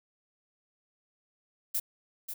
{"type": "noise with echo", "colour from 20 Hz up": "violet", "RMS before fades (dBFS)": -30, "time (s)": [1.74, 1.8], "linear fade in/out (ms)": 10, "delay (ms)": 540, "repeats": 1, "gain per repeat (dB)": -8, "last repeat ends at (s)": 2.34, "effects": []}